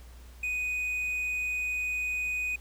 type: tone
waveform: triangle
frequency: 2489 Hz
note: D#7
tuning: in tune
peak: -27 dBFS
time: 0.43-2.56 s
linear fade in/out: 5 ms
effects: added 60 Hz sine -46 dBFS peak until 2.6 s + pink hiss -57 dBFS RMS until 2.6 s